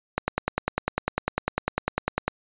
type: click train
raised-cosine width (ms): 0.5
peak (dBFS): -7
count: 22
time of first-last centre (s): 0.18-2.28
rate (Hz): 10
effects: resampled to 8000 Hz